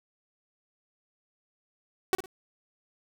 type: tone with echo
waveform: sawtooth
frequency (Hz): 376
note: F#4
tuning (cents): +28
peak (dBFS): -17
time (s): 2.13-2.15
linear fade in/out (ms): 0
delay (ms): 54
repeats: 2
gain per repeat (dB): -12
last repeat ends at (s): 2.258
effects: none